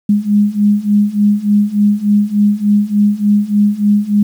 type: beating tone pair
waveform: sine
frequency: 204.4 / 207.8 Hz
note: G#3 / G#3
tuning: -27 / +1 cents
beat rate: 3.4 Hz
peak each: -13 / -11 dBFS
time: 0.09-4.23 s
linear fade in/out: 5 ms
effects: 7-bit